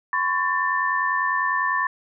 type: tone cluster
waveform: sine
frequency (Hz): 1018 / 1108 / 1780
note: C6 / C#6 / A6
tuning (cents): -48 / -1 / +20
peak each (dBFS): -25 / -25 / -23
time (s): 0.13-1.87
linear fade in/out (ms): 2
effects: none